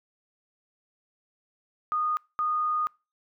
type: tone bursts at uneven times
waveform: sine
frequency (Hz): 1231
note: D#6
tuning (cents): -19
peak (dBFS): -24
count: 2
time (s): 1.92-2.17 / 2.39-2.87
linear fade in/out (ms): 0
effects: noise-tail reverb RT60 0.3 s tail -25 dB re dry